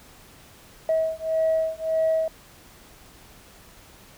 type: beating tone pair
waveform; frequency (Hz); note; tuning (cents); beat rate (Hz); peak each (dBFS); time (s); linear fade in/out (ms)
sine; 641 / 642.7; E5 / E5; -49 / -44; 1.7; -23; 0.89-2.28; 2
effects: tanh soft clip ceiling -15 dBFS + pink hiss -50 dBFS RMS until 4.17 s